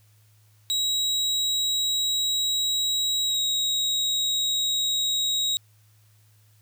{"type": "tone with pitch glide", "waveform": "35% pulse", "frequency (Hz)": [3845, 3807], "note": ["B7", "A#7"], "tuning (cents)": [-47, 36], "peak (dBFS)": -21, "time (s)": [0.7, 5.57], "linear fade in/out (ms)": 0, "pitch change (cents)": -17, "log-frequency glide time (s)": [3.25, 3.39], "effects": ["added 106 Hz sine -56 dBFS peak until 6.61 s", "white hiss -64 dBFS RMS until 6.61 s"]}